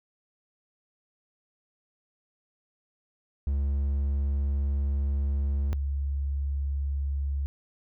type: tone pair in turn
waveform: triangle / sine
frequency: 69.8 / 69.8 Hz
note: C#2 / C#2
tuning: +13 / +13 cents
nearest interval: unison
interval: 0 cents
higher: neither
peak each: -22 / -26 dBFS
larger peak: first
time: 3.47-5.73 / 5.73-7.46 s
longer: first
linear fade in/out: 0 ms
effects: none